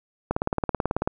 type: click train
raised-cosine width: 1 ms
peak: -9 dBFS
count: 15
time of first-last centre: 0.31-1.075 s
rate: 18.3 Hz
effects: none